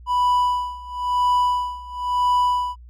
triangle tone with tremolo, 987.8 Hz, B5, in tune, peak -13 dBFS, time 0.06-2.76 s, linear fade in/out 50 ms, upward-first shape sine, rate 0.98 Hz, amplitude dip 90%, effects added 60 Hz sine -40 dBFS peak until 2.89 s

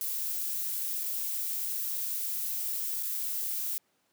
violet noise with dropouts, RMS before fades -33 dBFS, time 0.01-3.78 s, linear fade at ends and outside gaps 0 ms, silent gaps 1.034-1.038 / 3.026-3.032 s, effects pink hiss -72 dBFS RMS until 4.12 s + high-pass 200 Hz 12 dB/octave

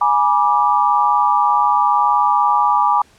sine chord, G# diminished, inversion none, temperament equal with one note detuned, 830.6 / 971.4 / 1174.7 Hz, G#5 / B5 / D6, 0 / -29 / 0 cents, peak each -16 dBFS, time 0.01-3.02 s, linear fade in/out 5 ms, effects pink hiss -51 dBFS RMS until 3.18 s + low-pass 9000 Hz 12 dB/octave

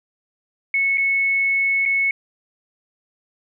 sine tone with dropouts, 2201 Hz, C#7, 13 cents flat, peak -16 dBFS, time 0.74-2.11 s, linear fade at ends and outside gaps 2 ms, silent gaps 0.974-0.98 / 1.854-1.859 s, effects none

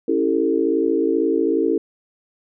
sine chord, A dominant seventh, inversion first, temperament equal with one note detuned, 277.2 / 329.6 / 392 / 448.2 Hz, C#4 / E4 / G4 / A4, 0 / 0 / 0 / +32 cents, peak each -23 / -20 / -23 / -21 dBFS, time 0.08-1.78 s, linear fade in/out 5 ms, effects none

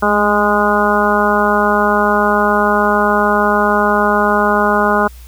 harmonic tone with a mistuned harmonic, 206.8 Hz, G#3, 7 cents flat, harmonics 1 / 2 / 3 / 4 / 5 / 6 / 7, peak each -18 / -18 / -18 / -18 / -18 / -18 / -18 dBFS, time 0.02-5.08 s, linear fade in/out 10 ms, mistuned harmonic 1, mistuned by +29 cents, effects added 60 Hz sine -33 dBFS peak until 5.27 s + white hiss -45 dBFS RMS until 5.27 s

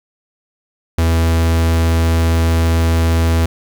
45% pulse tone, 82.41 Hz, E2, in tune, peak -11 dBFS, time 0.98-3.46 s, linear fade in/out 5 ms, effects 8-bit

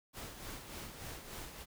pink noise with tremolo, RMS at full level -45 dBFS, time 0.13-1.66 s, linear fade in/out 50 ms, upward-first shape sine, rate 3.4 Hz, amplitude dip 50%, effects none

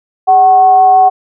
sine tone with frequency modulation, 751 Hz, F#5, 26 cents sharp, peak -3 dBFS, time 0.27-1.1 s, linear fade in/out 20 ms, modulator 342 Hz, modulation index 0.24, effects none

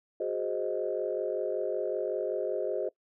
sine chord, Ab dominant seventh, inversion third, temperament equal, 370 / 415.3 / 523.3 / 622.3 Hz, Gb4 / Ab4 / C5 / Eb5, 0 / 0 / 0 / 0 cents, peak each -34 dBFS, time 0.2-2.89 s, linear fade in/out 5 ms, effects noise-tail reverb RT60 0.1 s tail -22 dB re dry + tanh soft clip ceiling -18 dBFS

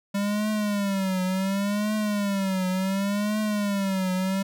square tone with vibrato, 198.7 Hz, G3, 24 cents sharp, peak -24 dBFS, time 0.14-4.43 s, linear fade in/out 10 ms, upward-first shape triangle, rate 0.69 Hz, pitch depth 140 cents each way, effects none

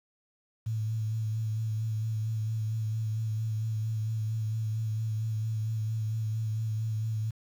sine tone with vibrato, 110 Hz, A2, in tune, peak -28 dBFS, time 0.66-7.31 s, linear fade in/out 10 ms, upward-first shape sine, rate 4.4 Hz, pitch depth 28 cents each way, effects 9-bit

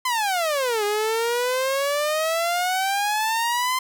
sawtooth exponential two-way sweep, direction down then up, 1040 to 408.9 to 1040 Hz, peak -17 dBFS, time 0.05-3.79 s, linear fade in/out 5 ms, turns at 0.84 s, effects none

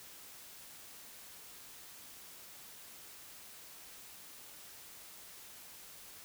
silence, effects white hiss -53 dBFS RMS until 6.24 s

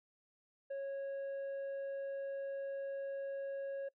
sine tone with tanh clipping, 550 Hz, C#5, 14 cents flat, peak -39 dBFS, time 0.7-3.89 s, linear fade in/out 10 ms, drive 4 dB, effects noise-tail reverb RT60 0.1 s tail -23 dB re dry

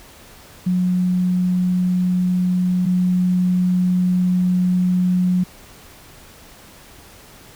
sine tone pair in turn, 181.2 / 181.2 Hz, F#3 / F#3, -36 / -36 cents, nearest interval unison, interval 0 cents, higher neither, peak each -15 / -14 dBFS, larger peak second, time 0.66-2.86 / 2.86-5.44 s, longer second, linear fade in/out 10 ms, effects pink hiss -44 dBFS RMS until 7.55 s

